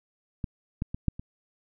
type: clicks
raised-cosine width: 5 ms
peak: -18 / -16 / -20 / -11 / -25 dBFS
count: 5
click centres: 0.442 / 0.821 / 0.945 / 1.083 / 1.195 s
effects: none